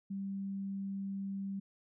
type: tone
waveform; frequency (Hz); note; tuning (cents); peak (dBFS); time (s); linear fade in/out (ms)
sine; 196; G3; 0; -36; 0.1-1.6; 10
effects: none